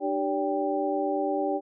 sine tone cluster, 299.2 / 388.2 / 573 / 788 Hz, D4 / G4 / D5 / G5, +32 / -17 / -43 / +9 cents, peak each -30 dBFS, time 0-1.61 s, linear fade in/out 50 ms, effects none

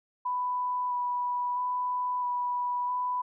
sine tone with vibrato, 987.8 Hz, B5, in tune, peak -27 dBFS, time 0.25-3.22 s, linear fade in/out 10 ms, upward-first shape square, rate 0.76 Hz, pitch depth 10 cents each way, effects none

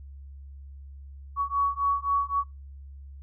sine beating tone pair, 1122 / 1125.8 Hz, C#6 / C#6, +21 / +26 cents, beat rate 3.8 Hz, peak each -26 dBFS, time 1.36-2.44 s, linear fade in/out 50 ms, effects noise-tail reverb RT60 0.2 s tail -18 dB re dry + added 69 Hz sine -41 dBFS peak until 3.22 s

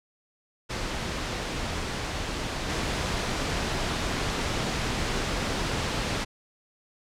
pink noise with level steps, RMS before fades -31 / -28 dBFS, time 0.69-6.25 s, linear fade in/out 20 ms, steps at 2.68 s, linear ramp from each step 20 ms, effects low-pass 6000 Hz 12 dB/octave

